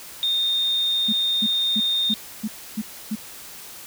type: tone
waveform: sine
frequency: 3658 Hz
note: A#7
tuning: 33 cents flat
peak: -19 dBFS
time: 0.23-2.14 s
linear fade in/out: 0 ms
type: tone bursts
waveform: sine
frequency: 215.6 Hz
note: A3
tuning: 35 cents flat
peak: -22 dBFS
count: 7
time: 1.08-3.156 s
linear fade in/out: 10 ms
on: 48 ms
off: 290 ms
effects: white hiss -40 dBFS RMS until 3.86 s